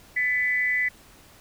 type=tone with amplitude modulation; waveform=sine; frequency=1998 Hz; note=B6; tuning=20 cents sharp; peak=-18 dBFS; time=0.16-0.89 s; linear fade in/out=10 ms; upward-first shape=sine; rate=249 Hz; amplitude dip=65%; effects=pink hiss -52 dBFS RMS until 1.4 s